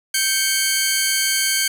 10% pulse tone pair together, 1563.5 / 2217 Hz, G6 / C#7, -5 / 0 cents, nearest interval tritone, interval 605 cents, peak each -11 dBFS, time 0.14-1.68 s, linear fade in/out 5 ms, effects 7-bit

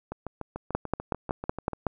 two click trains, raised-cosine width 1 ms, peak -11 / -20 dBFS, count 7 / 12, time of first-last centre 0.75-1.867 / 0.12-1.733 s, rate 5.37 / 6.82 Hz, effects none

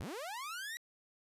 sawtooth linear sweep, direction up, 48 to 1946 Hz, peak -37 dBFS, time 0-0.77 s, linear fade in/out 0 ms, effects resampled to 32000 Hz

